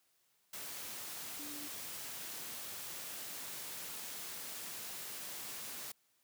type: tone in noise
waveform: sine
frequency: 293.7 Hz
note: D4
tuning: in tune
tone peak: -49 dBFS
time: 1.39-1.68 s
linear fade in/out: 5 ms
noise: white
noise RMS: -45 dBFS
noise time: 0.53-5.92 s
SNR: -7 dB
effects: white hiss -75 dBFS RMS until 6.23 s + high-pass 100 Hz 12 dB/octave